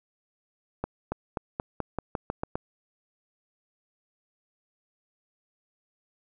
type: accelerating click train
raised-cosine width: 1 ms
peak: -15 dBFS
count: 10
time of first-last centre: 0.84-2.555 s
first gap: 280 ms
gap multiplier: 0.9
effects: none